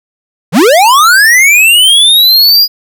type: linear sweep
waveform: square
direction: up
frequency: 130 to 4921 Hz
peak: -3 dBFS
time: 0.52-2.68 s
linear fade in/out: 50 ms
effects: none